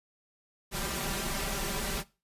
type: noise with comb filter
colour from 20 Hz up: pink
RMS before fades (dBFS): -33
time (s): 0.71-2.04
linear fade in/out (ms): 50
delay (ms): 5.1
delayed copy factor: +1
effects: noise-tail reverb RT60 0.3 s tail -20 dB re dry + resampled to 32000 Hz